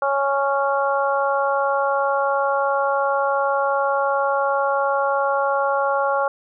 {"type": "harmonic tone", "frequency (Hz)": 277.2, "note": "C#4", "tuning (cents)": 0, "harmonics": [2, 3, 4, 5], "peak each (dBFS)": [-21, -23, -24, -25], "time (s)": [0.02, 6.28], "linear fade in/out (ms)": 2, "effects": []}